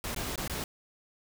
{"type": "noise with dropouts", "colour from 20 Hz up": "pink", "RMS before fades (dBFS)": -35, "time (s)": [0.04, 0.64], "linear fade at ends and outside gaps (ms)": 1, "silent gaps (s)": [[0.147, 0.162], [0.358, 0.377], [0.478, 0.497]], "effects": []}